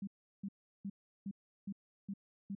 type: tone bursts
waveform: sine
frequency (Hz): 198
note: G3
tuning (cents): +18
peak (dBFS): -38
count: 7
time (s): 0.02-2.551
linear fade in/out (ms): 5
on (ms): 53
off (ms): 360
effects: none